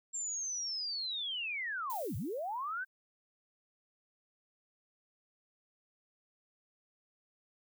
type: linear two-way sweep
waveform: sine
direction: down then up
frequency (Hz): 7459 to 83 to 1576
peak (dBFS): -35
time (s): 0.13-2.85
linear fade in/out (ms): 20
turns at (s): 2.16
type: noise with exponential decay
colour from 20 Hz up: violet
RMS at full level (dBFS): -43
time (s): 1.9-2.87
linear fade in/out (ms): 0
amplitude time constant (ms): 210
effects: none